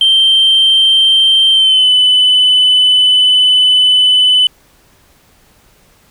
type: tone with pitch glide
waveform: sine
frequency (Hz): 3137 to 3007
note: G7 to F#7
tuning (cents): +1 to +27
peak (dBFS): -4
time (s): 0.01-4.47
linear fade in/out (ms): 2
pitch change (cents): -74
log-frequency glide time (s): 1.52-1.9
effects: tanh soft clip ceiling -3 dBFS + pink hiss -49 dBFS RMS until 6.1 s